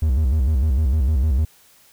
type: tone with vibrato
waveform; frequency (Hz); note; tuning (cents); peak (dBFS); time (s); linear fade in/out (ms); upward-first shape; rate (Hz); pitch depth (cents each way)
triangle; 70.6; C#2; +32; -13; 0.02-1.45; 5; square; 6.6; 180
effects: white hiss -53 dBFS RMS until 1.92 s